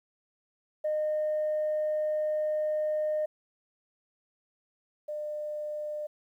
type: tone pair in turn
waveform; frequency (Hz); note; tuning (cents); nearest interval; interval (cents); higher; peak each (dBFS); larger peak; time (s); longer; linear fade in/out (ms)
sine; 612 / 601.1; D#5 / D5; -29 / +40; unison; 31; first; -25 / -32; first; 0.84-3.26 / 5.08-6.07; first; 10
effects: tanh soft clip ceiling -23 dBFS + 11-bit